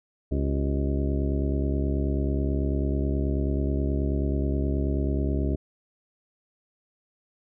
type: harmonic tone with a mistuned harmonic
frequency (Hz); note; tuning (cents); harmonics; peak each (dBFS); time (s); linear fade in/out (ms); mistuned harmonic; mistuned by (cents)
69.3; C#2; 0; 1 / 2 / 3 / 4 / 5 / 6 / 7 / 8 / 9; -25 / -31 / -34 / -31 / -35 / -35 / -44 / -47 / -39; 0.31-5.56; 10; 6; -84
effects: none